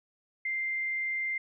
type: tone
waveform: sine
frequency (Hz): 2093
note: C7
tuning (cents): 0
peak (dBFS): -29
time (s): 0.45-1.38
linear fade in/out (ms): 5
effects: none